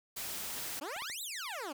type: noise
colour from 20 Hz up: white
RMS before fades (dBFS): -40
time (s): 0.16-0.8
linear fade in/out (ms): 10
type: exponential two-way sweep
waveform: 15% pulse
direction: up then down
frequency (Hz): 262.1 to 4125 to 262.1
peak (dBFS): -32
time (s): 0.81-1.73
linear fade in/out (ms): 10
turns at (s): 1.22
type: clicks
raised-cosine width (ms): 0.5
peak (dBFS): -34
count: 3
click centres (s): 0.964 / 1.021 / 1.099
effects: none